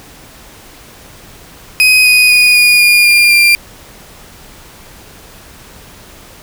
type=tone with pitch steps; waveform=35% pulse; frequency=2511 / 2489 / 2468 / 2447 / 2425 / 2405 / 2384 Hz; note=D#7 / D#7 / D#7 / D#7 / D#7 / D7 / D7; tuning=+15 / 0 / -15 / -29 / -45 / +41 / +25 cents; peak=-3 dBFS; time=1.8-3.55 s; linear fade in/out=0 ms; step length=250 ms; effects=pink hiss -37 dBFS RMS until 6.42 s